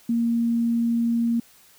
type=tone; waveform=sine; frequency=233.1 Hz; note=A#3; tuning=in tune; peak=-19 dBFS; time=0.09-1.4 s; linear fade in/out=5 ms; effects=white hiss -54 dBFS RMS until 1.78 s